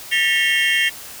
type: tone cluster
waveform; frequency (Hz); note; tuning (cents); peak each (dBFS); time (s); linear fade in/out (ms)
triangle; 1784 / 1936 / 2183 / 2771 / 3174; A6 / B6 / C#7 / F7 / G7; +23 / -35 / -27 / -14 / +21; -20; 0.11-0.9; 20
effects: white hiss -36 dBFS RMS until 1.2 s